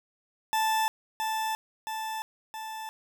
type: tone with echo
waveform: 40% pulse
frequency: 879 Hz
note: A5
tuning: 2 cents flat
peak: -23 dBFS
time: 0.53-0.88 s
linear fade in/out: 0 ms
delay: 670 ms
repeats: 3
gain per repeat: -4 dB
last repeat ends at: 2.89 s
effects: none